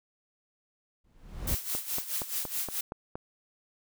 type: noise with exponential growth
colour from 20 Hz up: brown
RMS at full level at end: -27 dBFS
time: 1.04-1.55 s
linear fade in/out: 5 ms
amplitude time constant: 110 ms
type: noise with tremolo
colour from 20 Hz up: blue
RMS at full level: -31 dBFS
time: 1.47-2.81 s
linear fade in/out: 5 ms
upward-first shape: sine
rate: 4.7 Hz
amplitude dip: 75%
type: click train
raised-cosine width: 1 ms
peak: -22 dBFS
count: 7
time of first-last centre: 1.75-3.155 s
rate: 4.27 Hz
effects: none